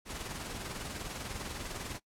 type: noise with tremolo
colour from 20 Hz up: pink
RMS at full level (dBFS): -38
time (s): 0.05-2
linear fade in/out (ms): 50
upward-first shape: triangle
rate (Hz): 20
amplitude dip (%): 55
effects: noise-tail reverb RT60 0.1 s tail -21 dB re dry + low-pass 11000 Hz 12 dB/octave